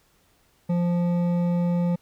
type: tone with hard clipping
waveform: sine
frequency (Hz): 174.4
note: F3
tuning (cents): -2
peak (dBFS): -22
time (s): 0.69-1.96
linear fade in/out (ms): 10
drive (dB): 9
effects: pink hiss -63 dBFS RMS until 2.01 s